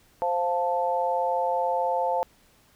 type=chord; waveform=sine; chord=F major; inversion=second; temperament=equal; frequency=523.3 / 698.5 / 880 Hz; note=C5 / F5 / A5; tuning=0 / 0 / 0 cents; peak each=-27 / -28 / -26 dBFS; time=0.22-2.23 s; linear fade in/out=0 ms; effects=pink hiss -60 dBFS RMS until 2.75 s